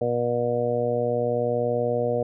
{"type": "harmonic tone", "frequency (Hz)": 120.5, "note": "B2", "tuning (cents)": -42, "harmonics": [1, 2, 3, 4, 5, 6], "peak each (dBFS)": [-31, -32, -35, -24, -27, -33], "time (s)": [0.01, 2.23], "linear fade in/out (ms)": 5, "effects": []}